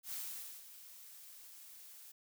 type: noise with ADSR envelope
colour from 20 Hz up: blue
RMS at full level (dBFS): -42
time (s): 0.03-2.12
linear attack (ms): 89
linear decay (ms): 510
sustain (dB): -13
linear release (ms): 8
effects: none